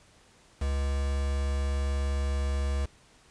triangle tone with quantisation, 69.4 Hz, C#2, 3 cents sharp, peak -24 dBFS, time 0.61-2.86 s, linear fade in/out 10 ms, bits 6, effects pink hiss -59 dBFS RMS until 3.3 s + resampled to 22050 Hz

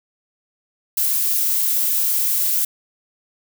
violet noise, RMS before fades -19 dBFS, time 0.97-2.65 s, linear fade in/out 5 ms, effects none

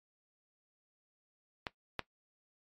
clicks, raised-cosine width 0.3 ms, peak -19 / -17 dBFS, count 2, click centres 1.668 / 1.993 s, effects noise-tail reverb RT60 0.1 s tail -17 dB re dry + MP3 96 kbps

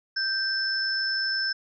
sine tone pair together, 1568 / 5274 Hz, G6 / E8, 0 / 0 cents, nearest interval octave + major sixth, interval 2100 cents, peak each -27 dBFS, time 0.16-1.53 s, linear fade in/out 10 ms, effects none

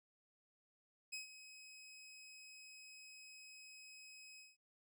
20% pulse tone with ADSR envelope, 2541 Hz, D#7, 36 cents sharp, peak -38 dBFS, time 1.12-4.57 s, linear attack 15 ms, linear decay 130 ms, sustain -13 dB, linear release 180 ms, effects none

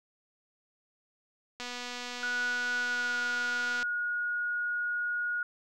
click train, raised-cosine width 0.2 ms, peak -22 dBFS, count 547, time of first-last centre 1.6-3.829 s, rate 245 Hz
sine tone with pitch glide, 1467 to 1443.5 Hz, F#6 to F#6, -15 to -43 cents, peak -29 dBFS, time 2.23-5.43 s, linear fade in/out 2 ms, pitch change -28 cents, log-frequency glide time 2.79-3.18 s
effects none

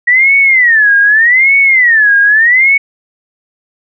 sine tone with vibrato, 1900 Hz, A#6, 33 cents sharp, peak -4 dBFS, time 0.07-2.78 s, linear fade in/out 10 ms, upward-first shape sine, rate 0.83 Hz, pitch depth 270 cents each way, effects none

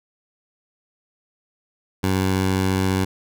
15% pulse tone, 94.7 Hz, F#2, 41 cents sharp, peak -12 dBFS, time 2.03-3.05 s, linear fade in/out 10 ms, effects none

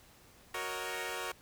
10% pulse chord, D# minor seventh, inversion first, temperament equal, 370 / 466.2 / 554.4 / 622.3 Hz, F#4 / A#4 / C#5 / D#5, 0 / 0 / 0 / 0 cents, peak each -33 / -32 / -35 / -37 dBFS, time 0.54-1.32 s, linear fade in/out 5 ms, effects pink hiss -60 dBFS RMS until 1.41 s

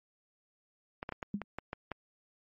clicks, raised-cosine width 0.5 ms, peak -22 dBFS, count 8, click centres 1.029 / 1.091 / 1.123 / 1.228 / 1.417 / 1.586 / 1.731 / 1.917 s
sine tone with exponential decay, 203 Hz, G#3, 39 cents flat, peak -27 dBFS, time 1.34-1.44 s, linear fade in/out 2 ms, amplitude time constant 21 ms
effects MP3 32 kbps

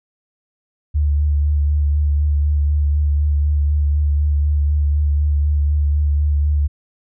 sine tone with vibrato, 73.42 Hz, D2, in tune, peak -13 dBFS, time 0.94-6.68 s, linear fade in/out 20 ms, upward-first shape sine, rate 4 Hz, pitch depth 25 cents each way, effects none

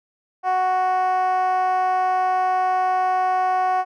10% pulse tone with band-pass filter, 370.5 Hz, F#4, 2 cents sharp, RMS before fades -20 dBFS, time 0.43-3.85 s, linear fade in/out 50 ms, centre 830 Hz, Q 9.7, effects none

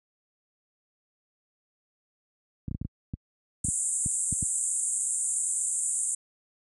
clicks, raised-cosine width 5 ms, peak -19 dBFS, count 11, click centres 2.682 / 2.713 / 2.748 / 2.815 / 2.85 / 3.138 / 3.648 / 3.686 / 4.061 / 4.326 / 4.427 s
white band-pass noise, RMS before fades -29 dBFS, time 3.64-6.15 s, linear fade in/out 5 ms, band 7200 to 9500 Hz, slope 96 dB/octave
effects high-pass 60 Hz 12 dB/octave

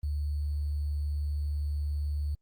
sine tone with sample-and-hold, 73.42 Hz, D2, in tune, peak -28 dBFS, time 0.03-2.35 s, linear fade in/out 5 ms, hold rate 4410 Hz, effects Opus 24 kbps

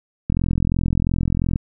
click train, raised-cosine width 5 ms, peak -8 dBFS, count 55, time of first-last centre 0.3-1.559 s, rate 42.9 Hz, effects none

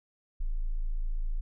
sine tone, 27.5 Hz, A0, in tune, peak -27 dBFS, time 0.4-1.41 s, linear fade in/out 10 ms, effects none

